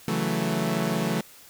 sawtooth chord, F# minor seventh, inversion second, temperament equal, 138.59 / 164.81 / 185 / 220 Hz, C#3 / E3 / F#3 / A3, 0 / 0 / 0 / 0 cents, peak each -29 / -25 / -26 / -24 dBFS, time 0.08-1.21 s, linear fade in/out 2 ms, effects white hiss -50 dBFS RMS until 1.49 s

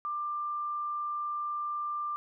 sine tone, 1188 Hz, D6, 20 cents sharp, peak -31 dBFS, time 0.05-2.16 s, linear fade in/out 0 ms, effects none

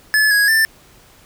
square tone with pitch steps, 1722 / 1661 / 1777 Hz, A6 / G#6 / A6, -38 / 0 / +17 cents, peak -12 dBFS, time 0.14-0.65 s, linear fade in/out 0 ms, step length 170 ms, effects pink hiss -48 dBFS RMS until 1.25 s

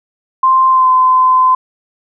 sine tone with pitch glide, 1046.5 to 1026.7 Hz, C6 to C6, 0 to -33 cents, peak -6 dBFS, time 0.43-1.55 s, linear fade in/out 5 ms, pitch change -33 cents, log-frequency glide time 0.69-0.89 s, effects none

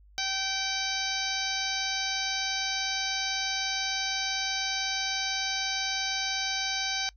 harmonic tone with a mistuned harmonic, 774 Hz, G5, 22 cents flat, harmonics 1 / 2 / 3 / 4 / 5 / 6 / 7 / 8, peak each -37 / -36 / -36 / -37 / -35 / -35 / -38 / -37 dBFS, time 0.18-7.09 s, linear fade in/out 0 ms, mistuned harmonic 8, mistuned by -32 cents, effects noise-tail reverb RT60 0.1 s tail -24 dB re dry + added 50 Hz sine -53 dBFS peak until 7.16 s

